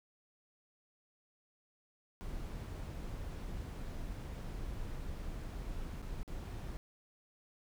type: noise with dropouts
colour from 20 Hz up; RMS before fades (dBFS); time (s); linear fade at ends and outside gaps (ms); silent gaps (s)
brown; -42; 2.21-6.77; 0; 6.019-6.025 / 6.231-6.278
effects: none